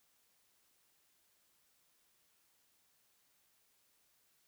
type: silence
effects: white hiss -74 dBFS RMS until 4.47 s